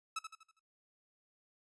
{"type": "tone with echo", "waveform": "sawtooth", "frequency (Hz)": 1300, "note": "E6", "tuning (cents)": -24, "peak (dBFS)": -32, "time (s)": [0.16, 0.19], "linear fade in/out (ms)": 5, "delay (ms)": 81, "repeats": 5, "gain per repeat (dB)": -7, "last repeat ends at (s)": 0.595, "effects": ["noise-tail reverb RT60 0.2 s tail -18 dB re dry", "resampled to 22050 Hz"]}